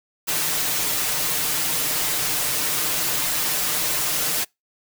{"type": "noise with comb filter", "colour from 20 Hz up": "white", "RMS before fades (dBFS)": -23, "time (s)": [0.27, 4.45], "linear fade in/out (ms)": 20, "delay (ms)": 6.6, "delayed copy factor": 0.8, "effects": ["noise-tail reverb RT60 0.2 s tail -26 dB re dry"]}